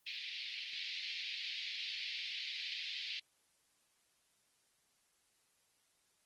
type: band-pass noise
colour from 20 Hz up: white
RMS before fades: -43 dBFS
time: 0.06-3.2 s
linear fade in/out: 10 ms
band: 2100 to 4500 Hz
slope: 48 dB/octave
effects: white hiss -75 dBFS RMS until 6.25 s + Opus 24 kbps